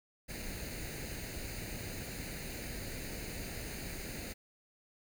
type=noise with comb filter; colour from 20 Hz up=pink; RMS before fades=-42 dBFS; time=0.28-4.34 s; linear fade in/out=20 ms; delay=0.45 ms; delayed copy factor=+0.7; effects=none